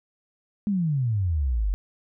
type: exponential sweep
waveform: sine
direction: down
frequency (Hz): 213.3 to 45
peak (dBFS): -21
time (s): 0.67-1.74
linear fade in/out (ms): 0
effects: none